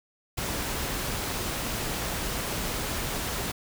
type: noise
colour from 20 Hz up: pink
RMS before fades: -31 dBFS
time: 0.37-3.52 s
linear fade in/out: 10 ms
effects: none